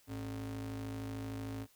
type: ring-modulated tone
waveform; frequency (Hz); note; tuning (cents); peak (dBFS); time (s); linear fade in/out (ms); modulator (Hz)
square; 81.7; E2; -15; -37; 0.07-1.67; 50; 190
effects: white hiss -67 dBFS RMS until 1.75 s